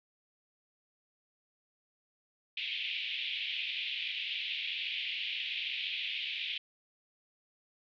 white band-pass noise, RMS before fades -37 dBFS, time 2.57-6.58 s, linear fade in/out 5 ms, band 2300 to 3500 Hz, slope 48 dB/octave, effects none

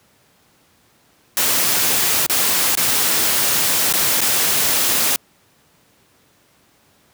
white noise with dropouts, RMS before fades -17 dBFS, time 1.37-5.16 s, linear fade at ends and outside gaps 1 ms, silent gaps 2.264-2.297 / 2.753-2.773 / 3.927-3.937 / 4.207-4.215 s, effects pink hiss -56 dBFS RMS until 7.13 s + high-pass 100 Hz 12 dB/octave

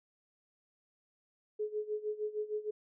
sine tone with tremolo, 424.4 Hz, G#4, 38 cents sharp, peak -31 dBFS, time 1.59-2.71 s, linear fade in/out 10 ms, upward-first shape sine, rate 6.5 Hz, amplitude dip 85%, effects none

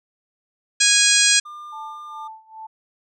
harmonic tone, 825 Hz, G#5, 12 cents flat, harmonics 2 / 3 / 4 / 5 / 6 / 7 / 8 / 9 / 10, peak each -22 / -22 / -22 / -22 / -22 / -22 / -22 / -22 / -22 dBFS, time 0.8-1.4 s, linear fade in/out 10 ms
triangle tone, 1200 Hz, D6, 37 cents sharp, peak -32 dBFS, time 1.45-2.28 s, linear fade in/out 10 ms
sine tone with tremolo, 880 Hz, A5, in tune, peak -32 dBFS, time 1.72-2.67 s, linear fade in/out 10 ms, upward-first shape sine, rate 2.4 Hz, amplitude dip 90%
effects none

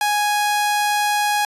sawtooth tone, 830.6 Hz, G#5, in tune, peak -13 dBFS, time 0.01-1.45 s, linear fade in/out 2 ms, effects resampled to 32000 Hz

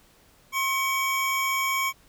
square tone pair together, 1071.6 / 2264 Hz, C6 / C#7, +41 / +36 cents, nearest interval octave + minor second, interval 1295 cents, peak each -27 dBFS, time 0.52-1.93 s, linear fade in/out 50 ms, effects pink hiss -58 dBFS RMS until 2.08 s

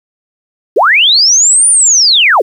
sine linear two-way sweep, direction up then down, 311.1 to 9510 to 311.1 Hz, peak -4 dBFS, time 0.76-2.42 s, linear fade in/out 10 ms, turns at 1.69 s, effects 7-bit

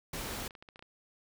pink noise, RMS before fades -39 dBFS, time 0.13-0.48 s, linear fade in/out 5 ms
clicks, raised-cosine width 0.3 ms, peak -34 dBFS, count 12, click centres 0.291 / 0.323 / 0.355 / 0.404 / 0.465 / 0.508 / 0.552 / 0.625 / 0.688 / 0.759 / 0.793 / 0.825 s
effects none

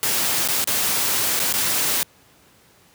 white noise with dropouts, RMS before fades -21 dBFS, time 0.03-2.03 s, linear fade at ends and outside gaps 0 ms, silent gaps 0.476-0.486 / 0.642-0.674 / 1.393-1.4 / 1.526-1.539 s, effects pink hiss -54 dBFS RMS until 2.94 s + high-pass 80 Hz 12 dB/octave

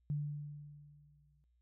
sine tone with exponential decay, 146.83 Hz, D3, in tune, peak -32 dBFS, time 0.1-1.44 s, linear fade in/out 0 ms, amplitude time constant 290 ms, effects added 60 Hz sine -70 dBFS peak until 1.61 s

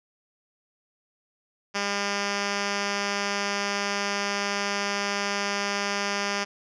5% pulse tone with low-pass filter, 201.5 Hz, G3, 48 cents sharp, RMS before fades -28 dBFS, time 1.74-6.45 s, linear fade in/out 20 ms, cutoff 4900 Hz, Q 2.8, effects none

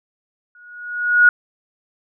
sine tone with exponential growth, 1451 Hz, F#6, 34 cents flat, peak -5 dBFS, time 0.55-1.29 s, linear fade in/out 2 ms, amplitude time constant 160 ms, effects none

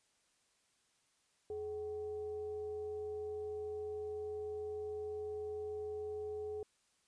sine tone with frequency modulation, 423.2 Hz, G#4, 33 cents sharp, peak -39 dBFS, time 1.5-6.63 s, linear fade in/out 2 ms, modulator 339 Hz, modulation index 0.31, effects white hiss -75 dBFS RMS until 7.07 s + resampled to 22050 Hz

